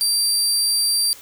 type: tone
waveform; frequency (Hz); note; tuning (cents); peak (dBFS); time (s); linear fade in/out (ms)
25% pulse; 4699; D8; 0; -12; 0.01-1.13; 0
effects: white hiss -43 dBFS RMS until 1.21 s